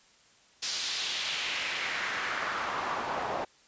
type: noise with band-pass filter sweep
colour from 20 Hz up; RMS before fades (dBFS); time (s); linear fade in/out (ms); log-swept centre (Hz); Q
pink; -33; 0.62-3.45; 10; 5000 to 720; 1.7
effects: white hiss -61 dBFS RMS until 3.67 s + resampled to 16000 Hz